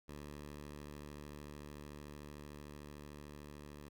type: tone with level ramp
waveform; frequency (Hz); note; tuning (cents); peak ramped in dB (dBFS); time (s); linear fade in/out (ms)
10% pulse; 73.42; D2; 0; -39 to -42; 0.08-3.89; 10
effects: none

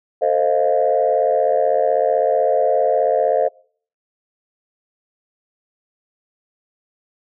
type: chord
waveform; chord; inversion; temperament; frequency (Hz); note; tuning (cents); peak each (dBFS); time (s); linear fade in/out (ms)
sine; F dominant seventh; first; equal with one note detuned; 447.7 / 523.3 / 622.3 / 698.5; A4 / C5 / Eb5 / F5; +30 / 0 / 0 / 0; -20 / -18 / -18 / -19; 0.21-3.49; 20
effects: noise-tail reverb RT60 0.5 s tail -25 dB re dry + tanh soft clip ceiling -6 dBFS

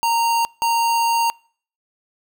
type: tone bursts at uneven times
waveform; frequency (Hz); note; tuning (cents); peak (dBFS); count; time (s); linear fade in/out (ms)
square; 926; A#5; -12; -17; 2; 0.03-0.45 / 0.62-1.3; 0
effects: noise-tail reverb RT60 0.5 s tail -26 dB re dry

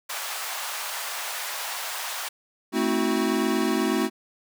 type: high-pass noise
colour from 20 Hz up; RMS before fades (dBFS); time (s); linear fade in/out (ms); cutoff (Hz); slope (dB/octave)
pink; -32; 0.09-2.29; 10; 730; 24
type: chord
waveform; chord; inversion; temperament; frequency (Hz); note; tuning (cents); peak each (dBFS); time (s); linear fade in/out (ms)
square; F# half-diminished seventh; first; equal with one note detuned; 220 / 261.6 / 321.7 / 370; A3 / C4 / E4 / F#4; 0 / 0 / -42 / 0; -28; 2.72-4.1; 50
effects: none

